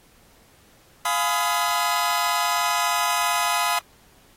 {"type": "chord", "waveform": "sawtooth", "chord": "F half-diminished seventh", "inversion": "none", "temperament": "just", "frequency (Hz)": [698.5, 838.1, 1005.8, 1257.2], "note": ["F5", "Ab5", "Cb6", "Eb6"], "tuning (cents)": [0, 16, 31, 18], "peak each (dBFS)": [-23, -24, -21, -22], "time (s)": [1.05, 3.79], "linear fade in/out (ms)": 5, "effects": ["pink hiss -56 dBFS RMS until 4.36 s", "AAC 48 kbps"]}